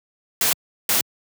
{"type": "noise bursts at uneven times", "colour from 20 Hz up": "white", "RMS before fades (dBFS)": -19, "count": 2, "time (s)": [[0.41, 0.53], [0.89, 1.01]], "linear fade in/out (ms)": 2, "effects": ["high-pass 100 Hz 12 dB/octave"]}